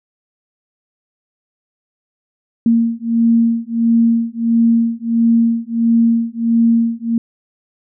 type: beating tone pair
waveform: sine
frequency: 230 / 231.5 Hz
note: A#3 / A#3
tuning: -23 / -12 cents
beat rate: 1.5 Hz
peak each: -14 dBFS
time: 2.66-7.18 s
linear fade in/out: 2 ms
effects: none